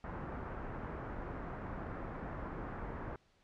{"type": "low-pass noise", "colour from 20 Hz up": "pink", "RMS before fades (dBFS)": -43, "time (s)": [0.04, 3.16], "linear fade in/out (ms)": 2, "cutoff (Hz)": 1600, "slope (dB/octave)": 24, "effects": ["pink hiss -71 dBFS RMS until 3.43 s", "low-pass 5000 Hz 12 dB/octave"]}